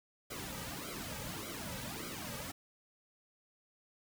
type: noise with flanger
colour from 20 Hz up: pink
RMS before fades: -43 dBFS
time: 0.3-2.52 s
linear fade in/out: 10 ms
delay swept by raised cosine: 1.1 to 2.9 ms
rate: 1.7 Hz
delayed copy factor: -0.85
effects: none